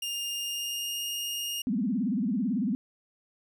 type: tone with pitch glide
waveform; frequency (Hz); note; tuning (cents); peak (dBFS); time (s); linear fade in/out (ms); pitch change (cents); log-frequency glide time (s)
sawtooth; 2814 to 2842; F7 to F7; +12 to +30; -28; 0.02-1.62; 5; +18; 0.29-1.04
type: tone with vibrato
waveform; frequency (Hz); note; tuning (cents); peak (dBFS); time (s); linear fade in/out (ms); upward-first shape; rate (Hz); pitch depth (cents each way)
sine; 224.2; A3; +33; -25; 1.67-2.75; 0; sine; 18; 290
effects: none